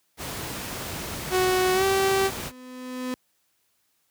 pink noise, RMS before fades -33 dBFS, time 0.17-2.52 s, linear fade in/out 50 ms
sawtooth tone with pitch glide, 370 to 387.5 Hz, F#4 to G4, 0 to -20 cents, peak -16 dBFS, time 1.3-2.31 s, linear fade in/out 50 ms, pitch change +80 cents, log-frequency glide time 1.74-1.84 s
35% pulse tone with exponential growth, 253.3 Hz, B3, 44 cents sharp, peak -25 dBFS, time 1.76-3.14 s, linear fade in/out 0 ms, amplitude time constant 300 ms
effects white hiss -70 dBFS RMS until 4.1 s + high-pass 60 Hz 12 dB/octave

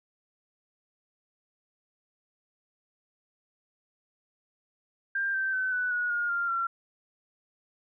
sine tone with pitch steps, 1591 / 1556.5 / 1522.7 / 1489.6 / 1457.3 / 1425.6 / 1394.7 / 1364.4 Hz, G6 / G6 / F#6 / F#6 / F#6 / F6 / F6 / F6, +25 / -13 / +49 / +11 / -27 / +35 / -3 / -41 cents, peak -26 dBFS, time 5.15-6.67 s, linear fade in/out 5 ms, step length 190 ms, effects none

